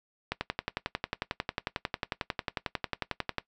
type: click train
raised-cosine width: 0.3 ms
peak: -13 dBFS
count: 35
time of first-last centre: 0.32-3.383 s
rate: 11.1 Hz
effects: noise-tail reverb RT60 0.1 s tail -18 dB re dry